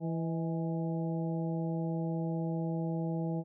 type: harmonic tone with a mistuned harmonic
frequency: 165.1 Hz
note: E3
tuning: 3 cents sharp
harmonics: 1 / 2 / 3 / 4 / 5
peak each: -32 / -38 / -42 / -44 / -46 dBFS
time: 0-3.44 s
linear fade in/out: 50 ms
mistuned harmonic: 4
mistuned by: -51 cents
effects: none